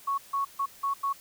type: tone bursts at uneven times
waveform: sine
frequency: 1108.7 Hz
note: C#6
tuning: in tune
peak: -25 dBFS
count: 5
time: 0.07-0.18 / 0.33-0.45 / 0.59-0.66 / 0.83-0.94 / 1.03-1.13 s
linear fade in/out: 10 ms
effects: white hiss -52 dBFS RMS until 1.2 s